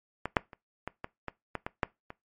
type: clicks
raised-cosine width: 0.5 ms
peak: -16 / -6 / -30 / -19 / -20 / -19 / -17 / -18 / -10 / -26 dBFS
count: 10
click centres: 0.256 / 0.368 / 0.532 / 0.876 / 1.044 / 1.283 / 1.553 / 1.665 / 1.832 / 2.104 s
effects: noise-tail reverb RT60 0.2 s tail -21 dB re dry + MP3 48 kbps